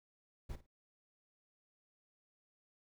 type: noise with echo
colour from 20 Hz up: brown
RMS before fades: -43 dBFS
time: 0.49-0.56 s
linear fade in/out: 10 ms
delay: 53 ms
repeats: 2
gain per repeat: -14 dB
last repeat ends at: 0.666 s
effects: none